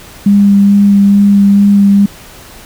sine tone with vibrato, 200.9 Hz, G3, 43 cents sharp, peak -3 dBFS, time 0.26-2.06 s, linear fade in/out 5 ms, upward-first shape sine, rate 2.3 Hz, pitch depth 11 cents each way, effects pink hiss -34 dBFS RMS until 2.65 s

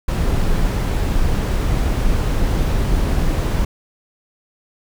brown noise, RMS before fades -17 dBFS, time 0.08-3.65 s, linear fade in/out 5 ms, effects none

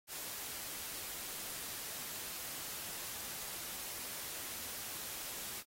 white noise, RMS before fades -44 dBFS, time 0.07-5.64 s, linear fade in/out 50 ms, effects AAC 48 kbps

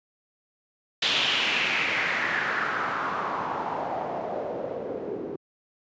white noise with low-pass filter sweep, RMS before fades -28 dBFS, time 1.02-5.36 s, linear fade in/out 5 ms, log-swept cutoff 3500 to 380 Hz, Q 3.3, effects high-pass 150 Hz 12 dB/octave + resampled to 16000 Hz

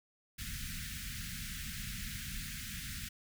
pink band-stop noise, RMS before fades -42 dBFS, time 0.38-3.09 s, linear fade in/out 10 ms, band 230 to 1500 Hz, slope 48 dB/octave, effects none

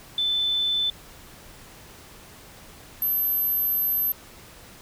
sine tone pair in turn, 3520 / 12385 Hz, A7 / G9, 0 / -22 cents, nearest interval octave + minor seventh, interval 2178 cents, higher second, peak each -21 dBFS, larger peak neither, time 0.18-0.9 / 3.02-4.12 s, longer second, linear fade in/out 2 ms, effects pink hiss -47 dBFS RMS until 4.81 s

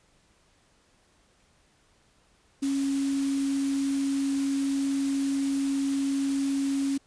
sine tone in noise, 275.1 Hz, C#4, 13 cents flat, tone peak -24 dBFS, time 2.62-6.98 s, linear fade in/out 10 ms, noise white, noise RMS -40 dBFS, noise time 2.62-6.98 s, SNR +13 dB, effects pink hiss -64 dBFS RMS until 7.06 s + resampled to 22050 Hz

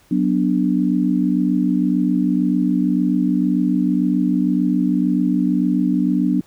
sine chord, B minor, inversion second, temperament equal, 185 / 246.9 / 293.7 Hz, F#3 / B3 / D4, 0 / 0 / 0 cents, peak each -19 dBFS, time 0.11-6.41 s, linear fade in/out 5 ms, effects pink hiss -54 dBFS RMS until 6.46 s

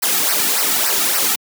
white noise with flanger, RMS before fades -17 dBFS, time 0.02-1.36 s, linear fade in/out 10 ms, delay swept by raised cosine 0.28 to 1.98 ms, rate 3.5 Hz, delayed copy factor -0.85, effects high-pass 200 Hz 12 dB/octave

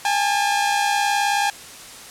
sawtooth tone pair together, 811.9 / 871 Hz, G#5 / A5, -39 / -18 cents, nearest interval minor second, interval 121 cents, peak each -15 / -20 dBFS, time 0.05-1.5 s, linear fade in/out 2 ms, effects white hiss -39 dBFS RMS until 2.1 s + low-pass 10000 Hz 12 dB/octave

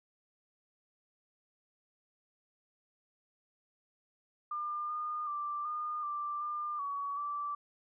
sine tone with pitch steps, 1201 / 1218 / 1177 / 1217 / 1178 / 1199 / 1129 / 1164 Hz, D6 / D#6 / D6 / D#6 / D6 / D6 / C#6 / D6, +38 / -37 / +3 / -39 / +5 / +36 / +31 / -16 cents, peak -34 dBFS, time 4.51-7.55 s, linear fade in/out 5 ms, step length 380 ms, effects none

